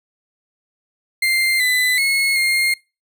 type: tone with pitch steps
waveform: 35% pulse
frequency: 2096 / 2005 / 2177 / 2127 Hz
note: C7 / B6 / C#7 / C7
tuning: +2 / +26 / -32 / +28 cents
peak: -13 dBFS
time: 1.22-2.74 s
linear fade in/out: 5 ms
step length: 380 ms
effects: noise-tail reverb RT60 0.3 s tail -26 dB re dry